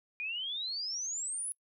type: exponential sweep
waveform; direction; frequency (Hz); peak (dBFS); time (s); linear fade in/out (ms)
sine; up; 2406 to 10548; -34; 0.2-1.52; 0
effects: noise-tail reverb RT60 0.1 s tail -25 dB re dry